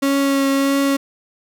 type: tone with vibrato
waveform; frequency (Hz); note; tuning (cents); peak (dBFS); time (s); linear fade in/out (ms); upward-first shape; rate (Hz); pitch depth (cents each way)
35% pulse; 275.5; C#4; -11; -13; 0.02-0.97; 10; triangle; 1.6; 15
effects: none